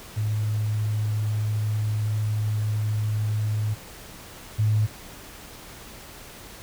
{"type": "tone pair in turn", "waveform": "sine", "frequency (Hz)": [106.8, 107.26], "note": ["G#2", "A2"], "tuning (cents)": [49, -44], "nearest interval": "unison", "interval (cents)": 7, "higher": "second", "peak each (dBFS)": [-22, -18], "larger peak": "second", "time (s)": [[0.16, 3.75], [4.58, 4.87]], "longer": "first", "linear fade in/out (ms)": 20, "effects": ["pink hiss -43 dBFS RMS until 6.62 s"]}